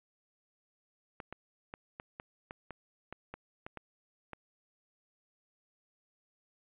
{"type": "clicks", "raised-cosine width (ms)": 0.5, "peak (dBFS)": -27, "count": 12, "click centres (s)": [1.202, 1.326, 1.739, 1.999, 2.199, 2.509, 2.707, 3.126, 3.34, 3.665, 3.773, 4.333], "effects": ["resampled to 8000 Hz"]}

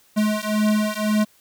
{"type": "beating tone pair", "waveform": "square", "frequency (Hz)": [211.8, 213.7], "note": ["G#3", "G#3"], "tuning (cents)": [34, 50], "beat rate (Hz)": 1.9, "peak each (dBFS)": -22, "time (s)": [0.16, 1.25], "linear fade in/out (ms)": 20, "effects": ["white hiss -57 dBFS RMS until 1.4 s"]}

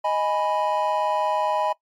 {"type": "chord", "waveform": "triangle", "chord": "G# minor", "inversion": "second", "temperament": "equal", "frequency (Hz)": [622.3, 830.6, 987.8], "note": ["D#5", "G#5", "B5"], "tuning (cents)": [0, 0, 0], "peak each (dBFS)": -23, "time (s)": [0.04, 1.73], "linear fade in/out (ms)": 10, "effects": ["noise-tail reverb RT60 0.1 s tail -19 dB re dry", "MP3 64 kbps"]}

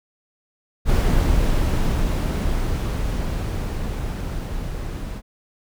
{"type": "noise with level ramp", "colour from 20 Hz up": "brown", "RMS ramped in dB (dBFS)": [-17, -29], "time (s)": [0.85, 5.22], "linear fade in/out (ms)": 50, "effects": []}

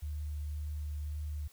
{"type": "tone with vibrato", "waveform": "sine", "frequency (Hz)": 74.7, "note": "D2", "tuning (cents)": 30, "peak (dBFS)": -35, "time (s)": [0.02, 1.48], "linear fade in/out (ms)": 10, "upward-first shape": "sine", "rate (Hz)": 1.9, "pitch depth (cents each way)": 10, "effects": ["white hiss -62 dBFS RMS until 1.52 s"]}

